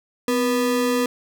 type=ring-modulated tone; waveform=square; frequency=369.2 Hz; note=F#4; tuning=4 cents flat; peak=-16 dBFS; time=0.28-1.06 s; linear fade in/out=2 ms; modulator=115 Hz; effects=none